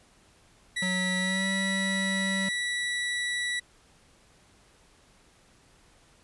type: tone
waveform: 30% pulse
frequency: 1952 Hz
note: B6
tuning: 21 cents flat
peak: -25 dBFS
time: 0.76-3.6 s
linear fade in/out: 10 ms
type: tone with pitch glide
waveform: square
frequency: 185 to 192.97 Hz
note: F#3 to G3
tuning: 0 to -27 cents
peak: -30 dBFS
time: 0.82-2.49 s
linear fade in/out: 5 ms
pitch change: +73 cents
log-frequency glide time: 1.18-1.47 s
effects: pink hiss -60 dBFS RMS until 6.23 s + resampled to 24000 Hz